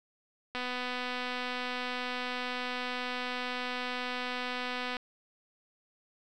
click train, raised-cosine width 0.3 ms, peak -20 dBFS, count 1101, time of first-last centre 0.55-4.968 s, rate 249 Hz, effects none

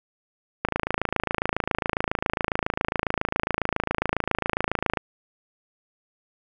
click train, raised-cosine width 0.5 ms, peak -7 dBFS, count 119, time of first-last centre 0.65-4.972 s, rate 27.3 Hz, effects none

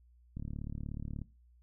click train, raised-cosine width 5 ms, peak -28 dBFS, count 32, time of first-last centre 0.37-1.217 s, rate 36.6 Hz, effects noise-tail reverb RT60 0.3 s tail -19 dB re dry + added 60 Hz sine -60 dBFS peak until 1.62 s

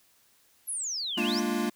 sine exponential two-way sweep, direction down then up, 11650 to 2489 to 6190 Hz, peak -30 dBFS, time 0.67-1.41 s, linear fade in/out 20 ms, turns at 1.23 s
square chord, Bb dominant seventh, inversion third, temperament equal, 207.7 / 233.1 / 293.7 / 349.2 Hz, Ab3 / Bb3 / D4 / F4, 0 / 0 / 0 / 0 cents, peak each -34 / -31 / -35 / -33 dBFS, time 1.17-1.7 s, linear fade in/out 10 ms
effects white hiss -64 dBFS RMS until 1.75 s

